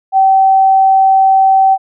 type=tone; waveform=sine; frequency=770 Hz; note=G5; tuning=31 cents flat; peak=-5 dBFS; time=0.12-1.78 s; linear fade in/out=50 ms; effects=none